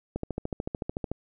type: click train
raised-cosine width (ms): 2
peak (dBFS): -17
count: 14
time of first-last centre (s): 0.16-1.116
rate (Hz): 13.6
effects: none